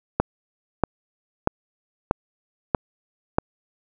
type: click train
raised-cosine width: 1 ms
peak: -3 dBFS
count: 6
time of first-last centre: 0.2-3.385 s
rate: 1.57 Hz
effects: none